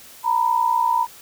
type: tone pair together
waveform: sine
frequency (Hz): 924 / 984.2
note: A#5 / B5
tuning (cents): -16 / -6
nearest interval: minor second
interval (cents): 110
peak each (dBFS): -19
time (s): 0.23-1.07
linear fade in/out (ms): 50
effects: white hiss -44 dBFS RMS until 1.21 s